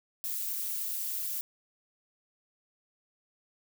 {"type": "noise with amplitude modulation", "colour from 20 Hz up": "violet", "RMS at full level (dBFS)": -31, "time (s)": [0.24, 1.41], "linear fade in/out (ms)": 0, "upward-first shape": "sine", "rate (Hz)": 212, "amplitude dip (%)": 75, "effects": []}